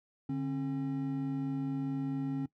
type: tone pair together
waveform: triangle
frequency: 145.44 / 270 Hz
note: D3 / C#4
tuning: -16 / -45 cents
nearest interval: major seventh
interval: 1071 cents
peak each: -34 / -31 dBFS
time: 0.29-2.46 s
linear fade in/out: 5 ms
effects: noise-tail reverb RT60 0.1 s tail -19 dB re dry